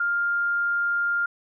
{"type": "tone", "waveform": "sine", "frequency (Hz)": 1402, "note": "F6", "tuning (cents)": 6, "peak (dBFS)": -21, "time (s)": [0, 1.26], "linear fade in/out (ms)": 5, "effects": []}